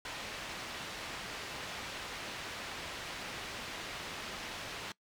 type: low-pass noise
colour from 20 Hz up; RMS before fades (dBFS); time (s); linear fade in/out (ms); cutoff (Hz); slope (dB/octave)
white; -43; 0.05-4.92; 2; 3400; 12
effects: noise-tail reverb RT60 0.1 s tail -21 dB re dry